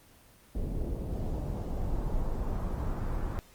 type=noise with low-pass filter sweep; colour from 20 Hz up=brown; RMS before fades=-32 dBFS; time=0.55-3.39 s; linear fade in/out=0 ms; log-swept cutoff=480 to 1400 Hz; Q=1.3; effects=pink hiss -58 dBFS RMS until 3.54 s + Opus 24 kbps